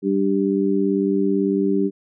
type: harmonic tone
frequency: 98 Hz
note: G2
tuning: in tune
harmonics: 2 / 3 / 4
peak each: -21 / -21 / -21 dBFS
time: 0.02-1.91 s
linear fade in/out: 50 ms
effects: none